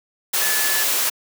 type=tone in noise; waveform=sine; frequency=1728 Hz; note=A6; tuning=32 cents flat; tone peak=-25 dBFS; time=0.41-0.84 s; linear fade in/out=10 ms; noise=white; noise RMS=-20 dBFS; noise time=0.33-1.1 s; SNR=-8 dB; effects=high-pass 400 Hz 12 dB/octave